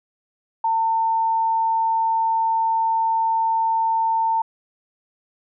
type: tone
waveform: sine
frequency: 900 Hz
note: A5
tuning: 39 cents sharp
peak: -17 dBFS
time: 0.64-4.42 s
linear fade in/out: 5 ms
effects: none